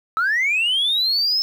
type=linear sweep; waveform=sine; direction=up; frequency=1274 to 5274 Hz; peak=-15 dBFS; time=0.17-1.42 s; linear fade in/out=0 ms; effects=tanh soft clip ceiling -14 dBFS + 8-bit